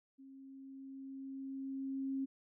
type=tone with level ramp; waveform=sine; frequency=269.3 Hz; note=C#4; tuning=50 cents flat; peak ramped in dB=-53 to -34 dBFS; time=0.18-2.26 s; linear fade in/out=20 ms; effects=none